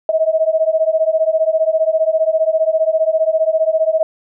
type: beating tone pair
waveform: sine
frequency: 631 / 646 Hz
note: D#5 / E5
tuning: +24 / -35 cents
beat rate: 15 Hz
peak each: -15 dBFS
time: 0.09-4.03 s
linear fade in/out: 2 ms
effects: none